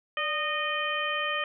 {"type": "harmonic tone with a mistuned harmonic", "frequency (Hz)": 616, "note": "D#5", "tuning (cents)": -17, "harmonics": [1, 2, 3, 4, 5], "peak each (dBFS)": [-35, -32, -32, -34, -34], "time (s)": [0.17, 1.44], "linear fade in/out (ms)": 2, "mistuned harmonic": 1, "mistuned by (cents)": -84, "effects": []}